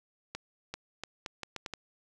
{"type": "accelerating click train", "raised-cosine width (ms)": 0.2, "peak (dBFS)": -20, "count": 8, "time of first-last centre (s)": [0.35, 1.737], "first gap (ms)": 390, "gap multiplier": 0.76, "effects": []}